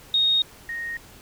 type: tone pair in turn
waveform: sine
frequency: 3725 / 1862.5 Hz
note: A#7 / A#6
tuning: -2 / -2 cents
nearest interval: octave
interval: 1200 cents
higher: first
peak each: -17 / -28 dBFS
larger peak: first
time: 0.14-0.42 / 0.69-0.97 s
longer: neither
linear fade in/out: 2 ms
effects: pink hiss -48 dBFS RMS until 1.21 s